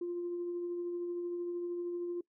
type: tone with tremolo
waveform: sine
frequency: 349.2 Hz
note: F4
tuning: in tune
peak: -32 dBFS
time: 0.01-2.21 s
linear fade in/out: 5 ms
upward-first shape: triangle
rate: 13 Hz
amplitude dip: 30%
effects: noise-tail reverb RT60 0.1 s tail -22 dB re dry + tanh soft clip ceiling -30 dBFS